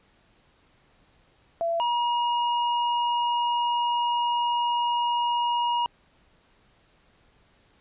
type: tone pair in turn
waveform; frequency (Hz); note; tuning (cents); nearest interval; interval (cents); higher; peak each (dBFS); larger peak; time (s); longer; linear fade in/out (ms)
sine / square; 673 / 955.3; E5 / A#5; +36 / +42; tritone; 606; second; -23; neither; 1.61-1.8 / 1.8-5.86; second; 0
effects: pink hiss -62 dBFS RMS until 7.8 s + resampled to 8000 Hz